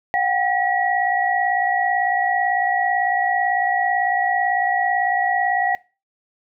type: tone cluster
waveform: sine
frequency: 725 / 783 / 1922 Hz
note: F#5 / G5 / B6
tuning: -35 / -2 / -48 cents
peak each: -21 dBFS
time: 0.14-5.75 s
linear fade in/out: 0 ms
effects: noise-tail reverb RT60 0.3 s tail -21 dB re dry